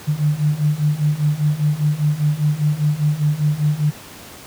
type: beating tone pair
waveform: sine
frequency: 146.83 / 151.83 Hz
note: D3 / D#3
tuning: 0 / -42 cents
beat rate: 5 Hz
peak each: -19 / -17 dBFS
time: 0.07-3.91 s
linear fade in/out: 20 ms
effects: pink hiss -38 dBFS RMS until 4.46 s + high-pass 80 Hz 12 dB/octave